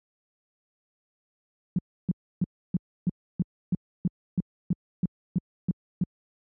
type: tone bursts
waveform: sine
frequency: 178.6 Hz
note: F3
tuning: 39 cents sharp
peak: -20 dBFS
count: 14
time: 1.76-6.038 s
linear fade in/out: 2 ms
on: 27 ms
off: 300 ms
effects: high-pass 60 Hz 12 dB/octave